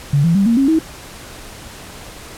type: tone with pitch steps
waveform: sine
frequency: 142.6 / 167.63 / 197.06 / 231.7 / 272.3 / 320.1 Hz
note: C#3 / E3 / G3 / A#3 / C#4 / D#4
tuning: +49 / +29 / +9 / -10 / -31 / +49 cents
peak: -10 dBFS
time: 0.13-0.79 s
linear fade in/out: 5 ms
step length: 110 ms
effects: pink hiss -35 dBFS RMS until 2.37 s + low-pass 12000 Hz 12 dB/octave